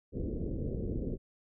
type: low-pass noise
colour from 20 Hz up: pink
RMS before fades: -35 dBFS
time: 0.12-1.18 s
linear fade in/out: 50 ms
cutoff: 500 Hz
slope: 48 dB/octave
effects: none